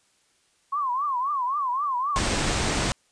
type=tone with vibrato; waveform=sine; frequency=1075 Hz; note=C6; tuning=47 cents sharp; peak=-23 dBFS; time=0.72-2.19 s; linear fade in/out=10 ms; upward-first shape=triangle; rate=3.8 Hz; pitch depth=210 cents each way
type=low-pass noise; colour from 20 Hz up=pink; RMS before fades=-25 dBFS; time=2.16-2.92 s; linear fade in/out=0 ms; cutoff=9200 Hz; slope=96 dB/octave
effects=white hiss -65 dBFS RMS until 3.11 s + resampled to 22050 Hz